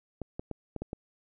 clicks, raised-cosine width 2 ms, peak -22 dBFS, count 6, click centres 0.217 / 0.395 / 0.513 / 0.763 / 0.82 / 0.931 s, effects none

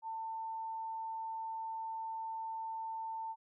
sine tone, 895 Hz, A5, 29 cents sharp, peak -38 dBFS, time 0.02-3.36 s, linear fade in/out 50 ms, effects none

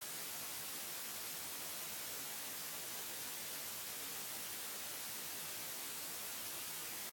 white noise with comb filter, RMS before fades -45 dBFS, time 0.01-7.1 s, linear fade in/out 10 ms, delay 16 ms, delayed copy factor -0.8, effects high-pass 100 Hz 12 dB/octave + AAC 64 kbps

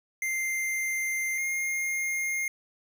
square tone pair in turn, 2093 / 2127 Hz, C7 / C7, 0 / +28 cents, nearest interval unison, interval 28 cents, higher second, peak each -28 dBFS, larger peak neither, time 0.22-1.38 / 1.38-2.48 s, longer first, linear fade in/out 2 ms, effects none

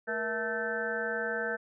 harmonic tone with a mistuned harmonic, 220 Hz, A3, in tune, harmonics 1 / 2 / 3 / 4 / 6 / 7 / 8, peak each -43 / -35 / -38 / -44 / -44 / -34 / -38 dBFS, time 0.07-1.57 s, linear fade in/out 20 ms, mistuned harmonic 2, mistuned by +120 cents, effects none

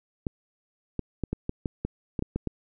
clicks, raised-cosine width 3 ms, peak -15 dBFS, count 11, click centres 0.268 / 0.993 / 1.237 / 1.33 / 1.494 / 1.658 / 1.85 / 2.192 / 2.224 / 2.36 / 2.473 s, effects none

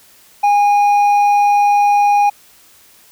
triangle tone with hard clipping, 819 Hz, G#5, 24 cents flat, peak -10 dBFS, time 0.43-2.3 s, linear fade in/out 10 ms, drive 7 dB, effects white hiss -47 dBFS RMS until 3.11 s

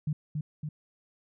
sine tone with echo, 151.2 Hz, D#3, 49 cents flat, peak -26 dBFS, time 0.07-0.13 s, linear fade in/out 5 ms, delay 280 ms, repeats 2, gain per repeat -3 dB, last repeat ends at 0.69 s, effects none

